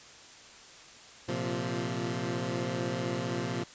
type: chord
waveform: 15% pulse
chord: Bb suspended second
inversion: none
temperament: equal with one note detuned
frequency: 115.14 / 130.81 / 174.61 Hz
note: Bb2 / C3 / F3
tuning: -21 / 0 / 0 cents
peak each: -29 dBFS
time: 1.28-3.64 s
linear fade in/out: 10 ms
effects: white hiss -51 dBFS RMS until 3.74 s + resampled to 16000 Hz